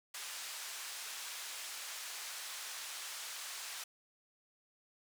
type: band-pass noise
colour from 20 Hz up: white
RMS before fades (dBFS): -45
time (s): 0.14-3.84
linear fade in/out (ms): 5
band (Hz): 900 to 8300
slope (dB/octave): 12
effects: none